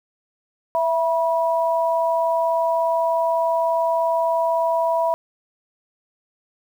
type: tone pair together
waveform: sine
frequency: 663 / 971.2 Hz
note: E5 / B5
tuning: +10 / -29 cents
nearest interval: perfect fifth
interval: 661 cents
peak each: -19 / -21 dBFS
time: 0.75-5.14 s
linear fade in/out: 0 ms
effects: 8-bit